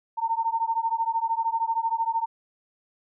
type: beating tone pair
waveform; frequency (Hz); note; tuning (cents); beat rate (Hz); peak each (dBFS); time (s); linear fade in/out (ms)
sine; 904 / 917; A5 / A#5; +47 / -29; 13; -26; 0.17-2.26; 20
effects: none